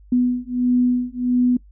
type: beating tone pair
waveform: sine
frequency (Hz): 246.9 / 248.4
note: B3 / B3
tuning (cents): 0 / +10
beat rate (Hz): 1.5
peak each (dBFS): -19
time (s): 0.12-1.57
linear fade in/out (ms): 5
effects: noise-tail reverb RT60 0.1 s tail -21 dB re dry + added 50 Hz sine -44 dBFS peak until 1.71 s